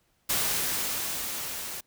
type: noise with level ramp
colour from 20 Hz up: white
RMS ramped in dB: -26 to -37 dBFS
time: 0.29-1.81 s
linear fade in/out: 10 ms
effects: pink hiss -70 dBFS RMS until 1.86 s